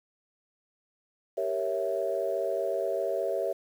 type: chord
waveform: sine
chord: G diminished seventh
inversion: none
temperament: equal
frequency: 392 / 466.2 / 554.4 / 659.3 Hz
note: G4 / Bb4 / Db5 / Fb5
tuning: 0 / 0 / 0 / 0 cents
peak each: -33 / -34 / -31 / -31 dBFS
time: 1.37-3.53 s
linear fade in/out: 10 ms
effects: tanh soft clip ceiling -16 dBFS + 9-bit